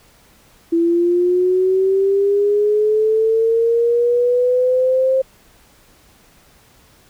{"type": "linear sweep", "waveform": "sine", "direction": "up", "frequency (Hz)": [332.7, 530], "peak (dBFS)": -12, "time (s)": [0.72, 5.22], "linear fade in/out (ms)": 10, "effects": ["pink hiss -51 dBFS RMS until 7.09 s"]}